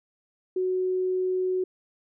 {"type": "tone", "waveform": "sine", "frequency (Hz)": 370, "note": "F#4", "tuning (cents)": 0, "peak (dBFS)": -23, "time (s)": [0.56, 1.64], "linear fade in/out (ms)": 5, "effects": []}